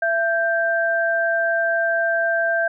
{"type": "tone pair together", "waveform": "sine", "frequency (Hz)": [670, 1573.9], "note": ["E5", "G6"], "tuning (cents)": [28, 7], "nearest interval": "octave + minor third", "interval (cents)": 1479, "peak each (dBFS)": -20, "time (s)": [0.02, 2.68], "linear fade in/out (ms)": 5, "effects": []}